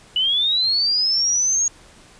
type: linear sweep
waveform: sine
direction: up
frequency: 2928 to 6645 Hz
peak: -16 dBFS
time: 0.16-1.68 s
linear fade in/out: 2 ms
effects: pink hiss -48 dBFS RMS until 2.19 s + resampled to 22050 Hz